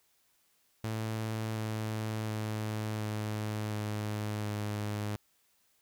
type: tone with pitch steps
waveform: sawtooth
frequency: 110.3 / 109.16 / 108.03 / 106.91 / 105.81 / 104.71 Hz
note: A2 / A2 / A2 / A2 / G#2 / G#2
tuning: +5 / -13 / -31 / -49 / +33 / +15 cents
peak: -29 dBFS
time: 0.84-5.16 s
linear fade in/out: 0 ms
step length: 720 ms
effects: white hiss -71 dBFS RMS until 5.81 s